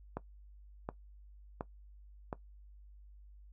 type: click train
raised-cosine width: 1 ms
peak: -23 dBFS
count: 4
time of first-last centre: 0.17-2.328 s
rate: 1.39 Hz
effects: noise-tail reverb RT60 0.1 s tail -17 dB re dry + added 50 Hz sine -53 dBFS peak until 3.52 s